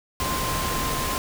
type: tone in noise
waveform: sine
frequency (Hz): 1046.5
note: C6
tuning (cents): 0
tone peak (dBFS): -29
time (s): 0.2-1.18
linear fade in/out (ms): 0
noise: pink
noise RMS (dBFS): -27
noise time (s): 0.2-1.18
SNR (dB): -5
effects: none